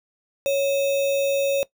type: tone with sample-and-hold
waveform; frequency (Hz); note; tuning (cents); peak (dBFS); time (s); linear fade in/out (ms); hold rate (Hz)
sine; 554.4; C#5; 0; -18; 0.46-1.63; 0; 3150
effects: noise-tail reverb RT60 0.1 s tail -19 dB re dry